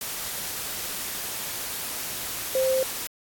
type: tone in noise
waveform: sine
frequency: 523.3 Hz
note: C5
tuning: in tune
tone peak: -20 dBFS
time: 2.55-2.83 s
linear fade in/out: 2 ms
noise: white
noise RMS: -32 dBFS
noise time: 0.01-3.07 s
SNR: +9 dB
effects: AAC 64 kbps